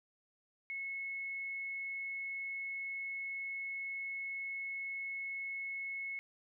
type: tone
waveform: sine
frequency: 2189 Hz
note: C#7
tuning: 22 cents flat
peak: -38 dBFS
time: 0.7-6.19 s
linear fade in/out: 0 ms
effects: none